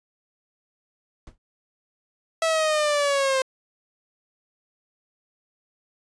brown noise with exponential decay, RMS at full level -34 dBFS, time 1.27-1.38 s, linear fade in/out 1 ms, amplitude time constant 22 ms
sawtooth linear sweep, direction down, 656 to 522 Hz, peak -16 dBFS, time 2.42-3.42 s, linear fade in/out 2 ms
effects resampled to 22050 Hz

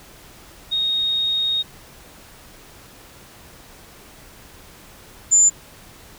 sine tone pair in turn, 3729 / 7109 Hz, A#7 / A8, 0 / +17 cents, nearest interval major seventh, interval 1117 cents, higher second, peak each -18 / -10 dBFS, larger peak second, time 0.71-1.63 / 5.31-5.5 s, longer first, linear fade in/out 20 ms, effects pink hiss -45 dBFS RMS until 6.18 s

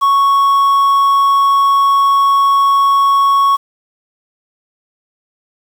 triangle tone with quantisation, 1108.7 Hz, C#6, in tune, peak -6 dBFS, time 0.01-3.57 s, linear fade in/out 20 ms, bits 6, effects none

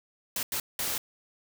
white noise bursts at uneven times, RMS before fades -31 dBFS, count 3, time 0.36-0.43 / 0.52-0.6 / 0.79-0.98 s, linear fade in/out 2 ms, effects none

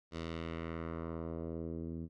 10% pulse tone with low-pass filter sweep, 82.41 Hz, E2, in tune, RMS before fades -41 dBFS, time 0.11-2.09 s, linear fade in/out 50 ms, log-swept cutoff 5100 to 230 Hz, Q 1.2, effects none

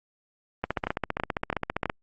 two click trains, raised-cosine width 0.5 ms, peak -11 / -12 dBFS, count 20 / 4, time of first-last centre 0.64-1.898 / 0.87-1.857 s, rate 15.1 / 3.04 Hz, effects Opus 24 kbps

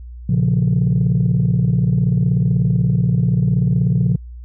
sine chord, Bb minor, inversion none, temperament equal with one note detuned, 117.9 / 138.59 / 174.61 Hz, Bb2 / Db3 / F3, +20 / 0 / 0 cents, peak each -16 dBFS, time 0.29-4.16 s, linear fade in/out 5 ms, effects tanh soft clip ceiling -8 dBFS + added 60 Hz sine -31 dBFS peak until 4.44 s

